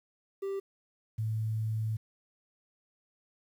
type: tone pair in turn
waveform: triangle / sine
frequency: 392 / 110 Hz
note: G4 / A2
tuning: 0 / 0 cents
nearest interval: octave + minor seventh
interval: 2200 cents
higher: first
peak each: -30 / -29 dBFS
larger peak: second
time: 0.42-0.6 / 1.18-1.97 s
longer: second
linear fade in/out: 10 ms
effects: 10-bit